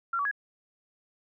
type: tone with pitch steps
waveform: sine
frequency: 1371 / 1140 / 1669 Hz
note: F6 / C#6 / G#6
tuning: -32 / +48 / +8 cents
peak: -26 dBFS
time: 0.13-0.313 s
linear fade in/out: 5 ms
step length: 61 ms
effects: none